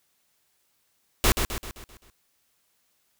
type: noise with echo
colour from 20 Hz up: pink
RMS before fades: -19 dBFS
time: 1.24-1.32 s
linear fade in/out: 0 ms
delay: 130 ms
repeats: 6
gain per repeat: -6 dB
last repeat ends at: 2.1 s
effects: white hiss -70 dBFS RMS until 3.19 s